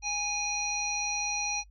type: harmonic tone with a mistuned harmonic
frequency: 824 Hz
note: G#5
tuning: 14 cents flat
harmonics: 1 / 3 / 5 / 7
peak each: -36 / -33 / -37 / -32 dBFS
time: 0.02-1.64 s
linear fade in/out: 50 ms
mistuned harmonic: 5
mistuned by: +18 cents
effects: noise-tail reverb RT60 0.1 s tail -26 dB re dry + added 50 Hz sine -52 dBFS peak until 1.7 s